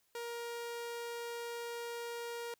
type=tone; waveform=sawtooth; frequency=471 Hz; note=A#4; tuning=18 cents sharp; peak=-36 dBFS; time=0.15-2.54 s; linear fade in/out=2 ms; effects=white hiss -75 dBFS RMS until 2.59 s